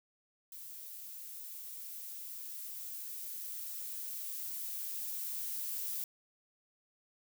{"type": "noise with level ramp", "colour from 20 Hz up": "violet", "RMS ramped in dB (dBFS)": [-48, -38], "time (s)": [0.52, 6.04], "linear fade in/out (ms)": 2, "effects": []}